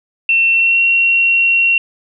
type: tone with pitch glide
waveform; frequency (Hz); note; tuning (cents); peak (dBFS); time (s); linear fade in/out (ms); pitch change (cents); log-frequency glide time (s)
sine; 2700 to 2736; E7 to F7; +41 to -36; -9; 0.29-1.78; 2; +23; 0.51-0.81
effects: none